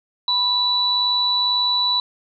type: tone pair together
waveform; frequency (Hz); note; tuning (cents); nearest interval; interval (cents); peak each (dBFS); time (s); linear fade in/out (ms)
sine; 987.8 / 3951; B5 / B7; 0 / 0; 2 octaves; 2400; -24 / -17; 0.28-2; 2
effects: none